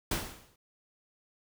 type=noise with exponential decay; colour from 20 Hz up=pink; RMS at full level=-29 dBFS; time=0.11-0.56 s; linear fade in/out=5 ms; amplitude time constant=97 ms; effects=none